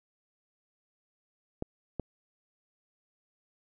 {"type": "clicks", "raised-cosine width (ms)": 2, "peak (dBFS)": -19, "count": 2, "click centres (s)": [1.624, 1.997], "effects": []}